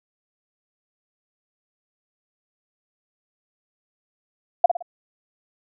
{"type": "tone with echo", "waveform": "sine", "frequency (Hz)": 698.5, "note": "F5", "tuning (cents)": 0, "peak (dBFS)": -7, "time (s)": [4.64, 4.66], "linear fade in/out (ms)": 5, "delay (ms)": 55, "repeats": 3, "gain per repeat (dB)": -8, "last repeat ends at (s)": 4.825, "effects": []}